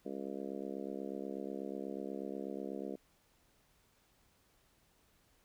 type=harmonic tone; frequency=68.2 Hz; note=C#2; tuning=28 cents flat; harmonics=3 / 4 / 5 / 6 / 7 / 8 / 9 / 10; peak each=-46 / -45 / -46 / -46 / -47 / -54 / -51 / -56 dBFS; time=0.05-2.96 s; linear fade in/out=10 ms; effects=pink hiss -71 dBFS RMS until 5.44 s

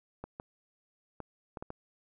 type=clicks; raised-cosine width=1 ms; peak=-26 dBFS; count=6; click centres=0.24 / 0.399 / 1.203 / 1.572 / 1.625 / 1.704 s; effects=none

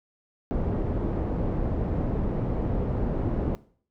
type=low-pass noise; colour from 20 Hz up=pink; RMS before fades=-27 dBFS; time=0.51-3.55 s; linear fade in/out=0 ms; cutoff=490 Hz; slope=12 dB/octave; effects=noise-tail reverb RT60 0.5 s tail -19 dB re dry

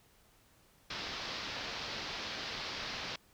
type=low-pass noise; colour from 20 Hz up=white; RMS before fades=-41 dBFS; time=0.9-3.16 s; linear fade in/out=5 ms; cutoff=5200 Hz; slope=48 dB/octave; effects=pink hiss -66 dBFS RMS until 3.33 s

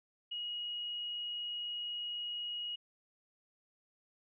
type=tone; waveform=sine; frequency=2894 Hz; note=F#7; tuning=39 cents flat; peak=-37 dBFS; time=0.31-2.76 s; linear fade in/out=10 ms; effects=none

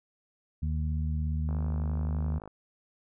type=harmonic tone; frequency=77.1 Hz; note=D#2; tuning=15 cents flat; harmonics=1 / 2 / 3; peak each=-28 / -34 / -40 dBFS; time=0.62-2.39 s; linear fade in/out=10 ms
type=click train; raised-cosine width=1 ms; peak=-30 dBFS; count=52; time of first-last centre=1.49-2.476 s; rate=51.7 Hz
effects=none

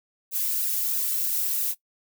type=noise with flanger; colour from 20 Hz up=violet; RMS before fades=-26 dBFS; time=0.31-1.75 s; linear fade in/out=50 ms; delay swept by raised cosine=0.9 to 3.6 ms; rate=3.1 Hz; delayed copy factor=-0.95; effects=noise-tail reverb RT60 0.1 s tail -18 dB re dry

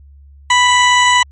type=tone; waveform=20% pulse; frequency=987.8 Hz; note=B5; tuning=in tune; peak=-3 dBFS; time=0.5-1.23 s; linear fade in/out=5 ms; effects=added 70 Hz sine -38 dBFS peak until 1.31 s + MP3 32 kbps

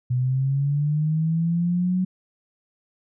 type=linear sweep; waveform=sine; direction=up; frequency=123.47 to 186.1 Hz; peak=-19 dBFS; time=0.1-2.05 s; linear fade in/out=10 ms; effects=none

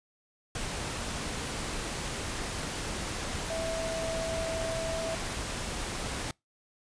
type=tone in noise; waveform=sine; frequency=654 Hz; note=E5; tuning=14 cents flat; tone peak=-32 dBFS; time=3.5-5.15 s; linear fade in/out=2 ms; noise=pink; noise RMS=-35 dBFS; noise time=0.55-6.31 s; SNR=0 dB; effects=noise-tail reverb RT60 0.2 s tail -26 dB re dry + resampled to 22050 Hz

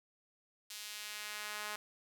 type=tone with high-pass filter sweep; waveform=sawtooth; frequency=210 Hz; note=G#3; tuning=19 cents sharp; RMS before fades=-44 dBFS; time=0.7-1.76 s; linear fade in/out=5 ms; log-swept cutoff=3900 to 1100 Hz; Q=0.9; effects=none

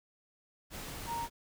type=tone in noise; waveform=sine; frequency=932.3 Hz; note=A#5; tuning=in tune; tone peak=-34 dBFS; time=1.06-1.28 s; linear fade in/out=50 ms; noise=pink; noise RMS=-43 dBFS; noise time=0.7-1.3 s; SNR=+6 dB; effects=none

